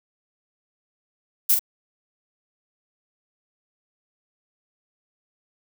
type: noise with echo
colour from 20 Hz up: violet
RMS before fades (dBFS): -17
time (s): 1.49-1.55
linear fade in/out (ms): 10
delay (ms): 44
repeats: 1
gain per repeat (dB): -6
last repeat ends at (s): 1.594
effects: none